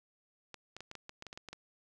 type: clicks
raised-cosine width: 0.2 ms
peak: -28 dBFS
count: 12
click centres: 0.543 / 0.766 / 0.806 / 0.914 / 0.953 / 1.094 / 1.224 / 1.267 / 1.329 / 1.375 / 1.487 / 1.53 s
effects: none

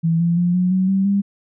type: tone with pitch steps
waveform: sine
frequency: 164.81 / 170.13 / 175.62 / 181.29 / 187.14 / 193.18 / 199.42 Hz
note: E3 / F3 / F3 / F#3 / F#3 / G3 / G3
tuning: 0 / -45 / +10 / -35 / +20 / -25 / +30 cents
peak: -14 dBFS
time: 0.03-1.22 s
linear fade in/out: 20 ms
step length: 170 ms
effects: none

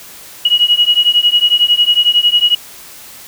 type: beating tone pair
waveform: sine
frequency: 2899 / 2910 Hz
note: F#7 / F#7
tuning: -36 / -29 cents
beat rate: 11 Hz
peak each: -11 dBFS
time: 0.45-2.55 s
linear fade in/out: 5 ms
effects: white hiss -35 dBFS RMS until 3.27 s

